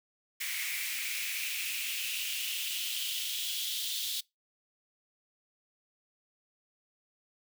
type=noise with high-pass filter sweep; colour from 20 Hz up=white; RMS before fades=-35 dBFS; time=0.4-4.21 s; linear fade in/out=10 ms; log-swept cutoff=2100 to 3600 Hz; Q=4.5; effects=noise-tail reverb RT60 0.2 s tail -24 dB re dry